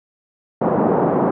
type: band-pass noise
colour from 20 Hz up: pink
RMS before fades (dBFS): -17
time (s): 0.61-1.31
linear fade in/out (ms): 5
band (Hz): 170 to 960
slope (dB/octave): 24
effects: none